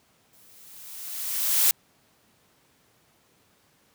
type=noise with exponential growth; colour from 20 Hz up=blue; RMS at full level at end=-18 dBFS; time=0.33-1.71 s; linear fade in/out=2 ms; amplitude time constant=300 ms; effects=pink hiss -63 dBFS RMS until 3.94 s + high-pass 100 Hz 12 dB/octave